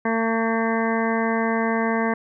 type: harmonic tone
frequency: 226.3 Hz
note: A3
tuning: 49 cents sharp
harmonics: 1 / 2 / 3 / 4 / 5 / 7 / 8 / 9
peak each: -23 / -26 / -28 / -29 / -30 / -31 / -32 / -33 dBFS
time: 0.05-2.14 s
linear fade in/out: 5 ms
effects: none